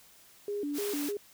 sine tone with vibrato, 344.6 Hz, F4, 23 cents flat, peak -31 dBFS, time 0.48-1.17 s, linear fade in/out 2 ms, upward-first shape square, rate 3.3 Hz, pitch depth 300 cents each way
white high-pass noise, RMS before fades -39 dBFS, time 0.73-1.13 s, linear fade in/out 50 ms, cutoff 230 Hz, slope 48 dB/octave
effects white hiss -58 dBFS RMS until 1.33 s

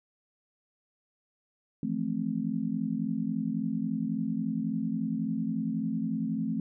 sine chord, F major seventh, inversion third, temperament just, 163.7 / 174.61 / 218.3 / 261.9 Hz, E3 / F3 / A3 / C4, -12 / 0 / -13 / +2 cents, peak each -37 / -36 / -31 / -33 dBFS, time 1.83-6.6 s, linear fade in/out 2 ms, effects none

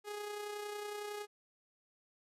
sawtooth tone with amplitude modulation, 415.3 Hz, G#4, in tune, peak -35 dBFS, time 0.04-1.27 s, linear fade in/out 50 ms, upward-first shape sine, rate 30.9 Hz, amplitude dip 40%, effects resampled to 32000 Hz

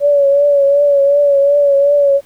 sine tone with vibrato, 567 Hz, C#5, 39 cents sharp, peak -7 dBFS, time 0-2.21 s, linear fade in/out 50 ms, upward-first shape triangle, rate 2.7 Hz, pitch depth 46 cents each way, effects pink hiss -49 dBFS RMS until 2.25 s

